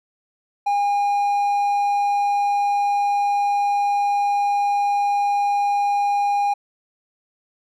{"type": "tone", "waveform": "triangle", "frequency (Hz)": 812, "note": "G#5", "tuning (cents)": -39, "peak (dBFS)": -15, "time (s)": [0.66, 6.54], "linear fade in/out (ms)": 10, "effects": []}